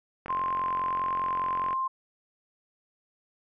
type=click train; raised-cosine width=0.5 ms; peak=-22 dBFS; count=67; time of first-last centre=0.26-1.73 s; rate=44.9 Hz
type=tone with vibrato; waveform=sine; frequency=1046.5 Hz; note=C6; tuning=in tune; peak=-26 dBFS; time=0.29-1.88 s; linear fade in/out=10 ms; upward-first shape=sine; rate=1.5 Hz; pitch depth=9 cents each way
effects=none